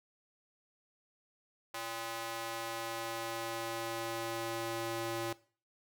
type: tone with high-pass filter sweep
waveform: square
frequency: 114.5 Hz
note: A#2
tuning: 31 cents flat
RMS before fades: -39 dBFS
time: 1.74-5.33 s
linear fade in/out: 5 ms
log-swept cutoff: 780 to 330 Hz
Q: 0.81
effects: noise-tail reverb RT60 0.4 s tail -18 dB re dry